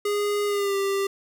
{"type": "tone with pitch glide", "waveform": "square", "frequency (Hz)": [411.7, 394.2], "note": ["G#4", "G4"], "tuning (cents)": [-15, 10], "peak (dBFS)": -23, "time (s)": [0.05, 1.07], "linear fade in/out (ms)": 5, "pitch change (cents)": -75, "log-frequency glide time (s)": [0.46, 0.76], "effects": []}